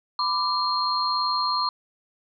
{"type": "tone cluster", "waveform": "sine", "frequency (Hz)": [1000, 1179, 4221], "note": ["B5", "D6", "C8"], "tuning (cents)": [21, 6, 14], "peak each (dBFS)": -26, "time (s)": [0.19, 1.69], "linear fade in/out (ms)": 2, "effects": []}